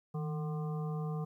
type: harmonic tone with a mistuned harmonic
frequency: 150 Hz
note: D3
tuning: 37 cents sharp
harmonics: 1 / 3 / 5 / 7 / 8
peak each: -34 / -44 / -48 / -51 / -52 dBFS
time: 0.14-1.25 s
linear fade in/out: 10 ms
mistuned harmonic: 1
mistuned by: +90 cents
effects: 12-bit